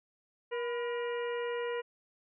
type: harmonic tone with a mistuned harmonic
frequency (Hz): 476.2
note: A#4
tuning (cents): +37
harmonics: 1 / 2 / 3 / 4 / 5 / 6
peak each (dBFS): -33 / -42 / -46 / -44 / -49 / -49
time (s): 0.51-1.82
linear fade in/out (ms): 20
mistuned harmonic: 2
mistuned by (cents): +74
effects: none